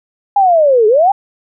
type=linear two-way sweep; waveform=sine; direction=down then up; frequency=822 to 411.7 to 822 Hz; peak=-6 dBFS; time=0.36-1.12 s; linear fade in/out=5 ms; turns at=0.87 s; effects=none